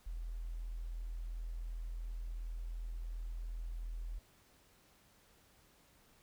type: tone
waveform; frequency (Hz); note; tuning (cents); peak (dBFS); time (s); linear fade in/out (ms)
sine; 41.4; E1; +8; -39; 0.06-4.19; 10
effects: pink hiss -67 dBFS RMS until 6.22 s